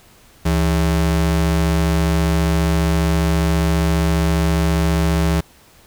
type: ring-modulated tone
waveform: square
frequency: 120 Hz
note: B2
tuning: 49 cents flat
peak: -12 dBFS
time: 0.45-5.41 s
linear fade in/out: 10 ms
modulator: 47.4 Hz
effects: pink hiss -49 dBFS RMS until 5.86 s